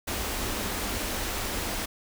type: band-stop noise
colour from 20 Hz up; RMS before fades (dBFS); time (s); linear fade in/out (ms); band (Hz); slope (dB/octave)
pink; -31; 0.07-1.86; 10; 110 to 180; 96
effects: none